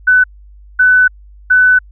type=tone bursts at uneven times; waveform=sine; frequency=1500 Hz; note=F#6; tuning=23 cents sharp; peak=-5 dBFS; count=3; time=0.07-0.24 / 0.79-1.08 / 1.5-1.79 s; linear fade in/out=10 ms; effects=added 50 Hz sine -36 dBFS peak until 1.91 s